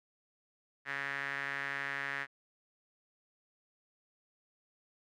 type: tone with band-pass filter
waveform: sawtooth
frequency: 139.4 Hz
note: C#3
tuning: 10 cents sharp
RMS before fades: -38 dBFS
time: 0.85-2.27 s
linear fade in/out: 50 ms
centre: 1800 Hz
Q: 5.1
effects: none